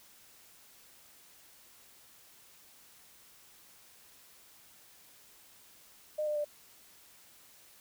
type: tone with pitch steps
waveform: sine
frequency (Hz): 609 / 599.9 / 591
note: D#5 / D5 / D5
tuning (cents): -37 / +37 / +11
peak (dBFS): -30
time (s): 6.18-6.447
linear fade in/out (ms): 10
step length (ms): 89
effects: white hiss -59 dBFS RMS until 7.8 s